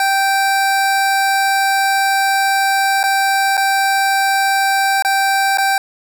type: tone with dropouts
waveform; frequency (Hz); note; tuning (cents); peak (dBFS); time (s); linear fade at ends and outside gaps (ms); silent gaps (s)
25% pulse; 782; G5; -4; -9; 0-5.78; 2; 3.031-3.038 / 3.57-3.576 / 5.024-5.048 / 5.574-5.583
effects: none